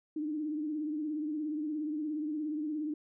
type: tone with vibrato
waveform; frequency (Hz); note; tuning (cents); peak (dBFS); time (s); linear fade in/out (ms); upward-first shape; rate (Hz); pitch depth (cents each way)
sine; 303.9; D#4; -41; -32; 0.16-2.94; 5; triangle; 17; 79
effects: none